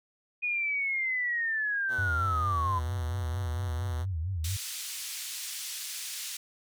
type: linear sweep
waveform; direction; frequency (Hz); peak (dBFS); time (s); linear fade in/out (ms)
sine; down; 2473 to 996; -27; 0.42-2.8; 20
type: tone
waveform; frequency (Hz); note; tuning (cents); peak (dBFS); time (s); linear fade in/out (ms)
5% pulse; 123; B2; -7; -30; 1.88-4.06; 50
type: tone with vibrato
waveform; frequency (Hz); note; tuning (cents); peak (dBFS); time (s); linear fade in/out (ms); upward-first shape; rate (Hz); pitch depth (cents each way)
sine; 87.2; F2; -2; -29; 1.98-4.57; 10; sine; 4.4; 190
type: band-pass noise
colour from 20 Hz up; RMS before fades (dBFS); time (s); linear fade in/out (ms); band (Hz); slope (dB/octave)
white; -38; 4.44-6.37; 5; 2600 to 9700; 12
effects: none